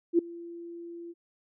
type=tone with ADSR envelope; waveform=sine; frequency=341 Hz; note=F4; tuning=41 cents flat; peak=-16 dBFS; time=0.13-1.14 s; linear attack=57 ms; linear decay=6 ms; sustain=-23 dB; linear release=34 ms; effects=none